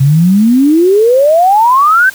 sine exponential sweep, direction up, 130.81 to 1591 Hz, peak -4 dBFS, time 0-2.1 s, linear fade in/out 10 ms, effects white hiss -32 dBFS RMS until 2.14 s

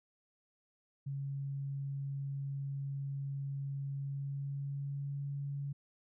sine tone with pitch glide, 138.7 to 140.88 Hz, C#3 to C#3, +1 to +28 cents, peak -36 dBFS, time 1.06-5.73 s, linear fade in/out 10 ms, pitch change +27 cents, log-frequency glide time 3.92-5.24 s, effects none

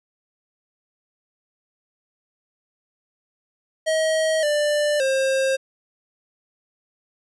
square tone with pitch steps, 635 / 592 / 533 Hz, D#5 / D5 / C5, +35 / +14 / +32 cents, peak -19 dBFS, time 3.86-5.57 s, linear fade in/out 20 ms, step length 570 ms, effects resampled to 24000 Hz + 10-bit

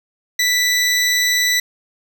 20% pulse tone, 1976 Hz, B6, in tune, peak -9 dBFS, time 0.39-1.6 s, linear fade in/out 5 ms, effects none

